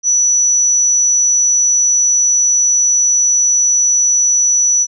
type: tone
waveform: sine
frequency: 5920 Hz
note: F#8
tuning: in tune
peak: -9 dBFS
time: 0.03-4.87 s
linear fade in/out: 50 ms
effects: none